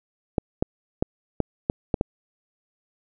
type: clicks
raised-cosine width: 2 ms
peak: -7 dBFS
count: 7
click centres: 0.382 / 0.625 / 1.025 / 1.403 / 1.699 / 1.942 / 2.011 s
effects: none